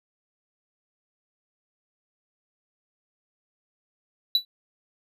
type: tone with exponential decay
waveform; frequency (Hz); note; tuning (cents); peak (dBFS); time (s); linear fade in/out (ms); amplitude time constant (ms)
triangle; 3951; B7; 0; -12; 4.35-4.45; 2; 20
effects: none